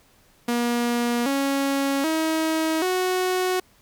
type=tone with pitch steps; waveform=sawtooth; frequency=238.9 / 276 / 318.9 / 368.4 Hz; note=A#3 / C#4 / D#4 / F#4; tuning=+43 / -7 / +43 / -7 cents; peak=-17 dBFS; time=0.48-3.6 s; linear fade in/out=5 ms; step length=780 ms; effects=pink hiss -58 dBFS RMS until 3.81 s